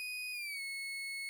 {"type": "tone with pitch glide", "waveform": "35% pulse", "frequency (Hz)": [2489, 2192], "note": ["D#7", "C#7"], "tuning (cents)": [0, -20], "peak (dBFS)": -37, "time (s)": [0, 1.29], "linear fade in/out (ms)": 0, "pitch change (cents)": -220, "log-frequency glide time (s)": [0.32, 0.61], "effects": []}